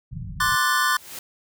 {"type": "low-pass noise", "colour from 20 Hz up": "white", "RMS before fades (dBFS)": -34, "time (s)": [0.11, 0.56], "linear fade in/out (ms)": 20, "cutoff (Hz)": 170, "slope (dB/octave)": 48}
{"type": "chord", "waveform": "square", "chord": "D dominant seventh", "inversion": "third", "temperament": "equal", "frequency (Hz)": [1046.5, 1174.7, 1480, 1760], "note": ["C6", "D6", "F#6", "A6"], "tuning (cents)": [0, 0, 0, 0], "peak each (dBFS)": -25, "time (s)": [0.4, 0.97], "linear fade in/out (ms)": 5}
{"type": "noise with exponential growth", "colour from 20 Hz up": "white", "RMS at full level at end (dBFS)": -33, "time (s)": [0.68, 1.19], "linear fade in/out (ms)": 2, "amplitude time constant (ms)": 110}
{"effects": []}